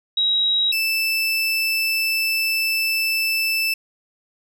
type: tone pair in turn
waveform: sine / 30% pulse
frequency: 3837 / 2642 Hz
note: A#7 / E7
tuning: +49 / +3 cents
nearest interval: tritone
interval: 646 cents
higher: first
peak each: -16 dBFS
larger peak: neither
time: 0.17-0.72 / 0.72-3.74 s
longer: second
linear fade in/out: 5 ms
effects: none